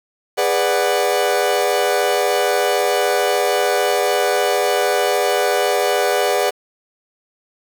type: chord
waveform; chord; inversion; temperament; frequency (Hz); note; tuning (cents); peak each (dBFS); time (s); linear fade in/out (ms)
40% pulse; G# half-diminished seventh; none; equal with one note detuned; 410.1 / 493.9 / 587.3 / 740; G#4 / B4 / D5 / F#5; -22 / 0 / 0 / 0; -20; 0.37-6.51; 20
effects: 7-bit